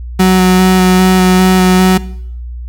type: tone with vibrato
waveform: 35% pulse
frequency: 185 Hz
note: F#3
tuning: in tune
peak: -3 dBFS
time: 0.19-1.98 s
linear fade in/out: 10 ms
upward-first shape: square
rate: 2.5 Hz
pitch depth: 10 cents each way
effects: noise-tail reverb RT60 0.7 s tail -19 dB re dry + added 60 Hz sine -21 dBFS peak until 2.68 s